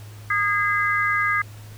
harmonic tone, 410 Hz, G#4, 22 cents flat, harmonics 3 / 4 / 5, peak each -23 / -23 / -23 dBFS, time 0.3-1.42 s, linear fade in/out 5 ms, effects added 105 Hz sine -38 dBFS peak until 1.77 s + pink hiss -48 dBFS RMS until 1.77 s

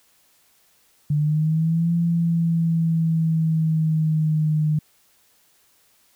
sine exponential two-way sweep, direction up then down, 146.83 to 170 to 152.5 Hz, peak -17 dBFS, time 1.1-4.79 s, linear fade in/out 5 ms, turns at 1.93 s, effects white hiss -60 dBFS RMS until 6.15 s

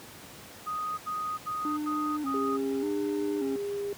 sine tone bursts, 1244.5 Hz, D#6, in tune, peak -30 dBFS, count 5, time 0.66-2.576 s, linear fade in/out 20 ms, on 320 ms, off 79 ms
triangle tone with vibrato, 286 Hz, D4, 46 cents flat, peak -28 dBFS, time 1.65-3.56 s, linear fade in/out 0 ms, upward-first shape square, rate 0.85 Hz, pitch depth 85 cents each way
sine tone, 404 Hz, G#4, 48 cents flat, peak -30 dBFS, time 2.34-3.93 s, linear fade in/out 2 ms
effects pink hiss -47 dBFS RMS until 3.97 s + high-pass 100 Hz 12 dB/octave

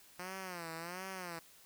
5% pulse tone with vibrato, 176.3 Hz, F3, 17 cents sharp, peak -31 dBFS, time 0.19-1.39 s, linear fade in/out 2 ms, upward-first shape sine, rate 1.4 Hz, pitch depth 140 cents each way, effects white hiss -61 dBFS RMS until 1.65 s

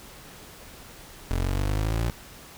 25% pulse exponential sweep, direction up, 43.57 to 58.9 Hz, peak -20 dBFS, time 1.31-2.1 s, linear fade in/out 0 ms, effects pink hiss -46 dBFS RMS until 2.57 s

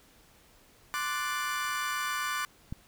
35% pulse chord, D dominant seventh, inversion third, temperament equal, 1046.5 / 1174.7 / 1480 / 1760 Hz, C6 / D6 / F#6 / A6, 0 / 0 / 0 / 0 cents, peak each -37 / -32 / -34 / -36 dBFS, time 0.94-2.45 s, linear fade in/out 0 ms
click, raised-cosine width 5 ms, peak -23 dBFS, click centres 2.725 s
effects pink hiss -60 dBFS RMS until 2.87 s

